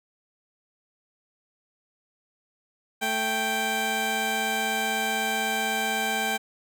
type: tone pair together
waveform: 15% pulse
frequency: 220 / 784 Hz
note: A3 / G5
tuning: 0 / 0 cents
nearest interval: octave + minor seventh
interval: 2200 cents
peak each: -25 / -19 dBFS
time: 3.01-6.38 s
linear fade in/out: 20 ms
effects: none